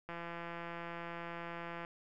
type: click train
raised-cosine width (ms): 0.5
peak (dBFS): -29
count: 300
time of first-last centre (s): 0.09-1.849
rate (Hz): 170
effects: none